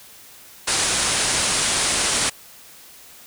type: low-pass noise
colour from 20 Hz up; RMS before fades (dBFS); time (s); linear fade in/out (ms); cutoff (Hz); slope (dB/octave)
white; -21; 0.67-2.3; 10; 10000; 96
effects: white hiss -45 dBFS RMS until 3.26 s